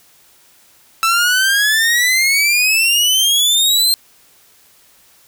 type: exponential sweep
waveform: sawtooth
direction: up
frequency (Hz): 1318.5 to 4190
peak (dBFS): -8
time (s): 1.03-3.94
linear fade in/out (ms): 0
effects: white hiss -50 dBFS RMS until 5.27 s